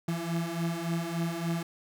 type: beating tone pair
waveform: 35% pulse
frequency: 165.9 / 169.4 Hz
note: E3 / E3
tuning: +11 / +48 cents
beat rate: 3.5 Hz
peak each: -32 / -30 dBFS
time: 0.08-1.63 s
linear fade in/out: 5 ms
effects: none